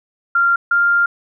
sine tone pair in turn, 1387 / 1397.5 Hz, F6 / F6, -12 / +1 cents, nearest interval unison, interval 13 cents, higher second, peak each -11 dBFS, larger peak neither, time 0.35-0.56 / 0.71-1.06 s, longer second, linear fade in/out 5 ms, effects none

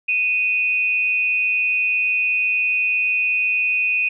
sine tone pair together, 2495 / 2703 Hz, D#7 / E7, +4 / +43 cents, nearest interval minor second, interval 139 cents, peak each -17 / -25 dBFS, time 0.08-4.09 s, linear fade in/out 10 ms, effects none

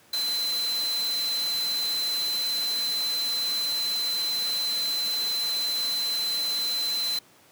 sine tone in noise, 4057 Hz, B7, 46 cents sharp, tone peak -25 dBFS, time 0.13-7.19 s, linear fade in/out 5 ms, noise white, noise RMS -35 dBFS, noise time 0.13-7.19 s, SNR +7 dB, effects pink hiss -56 dBFS RMS until 7.51 s + high-pass 150 Hz 12 dB/octave

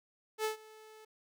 sawtooth tone with ADSR envelope, 434.7 Hz, A4, 21 cents flat, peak -26 dBFS, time 0.38-1.05 s, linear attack 64 ms, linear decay 120 ms, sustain -23 dB, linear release 6 ms, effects none

